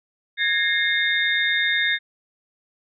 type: tone cluster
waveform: sine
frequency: 1666 / 1834 / 2129 / 3655 Hz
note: G#6 / A#6 / C7 / A#7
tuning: +5 / -29 / +30 / -35 cents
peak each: -24 dBFS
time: 0.37-1.99 s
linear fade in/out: 50 ms
effects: none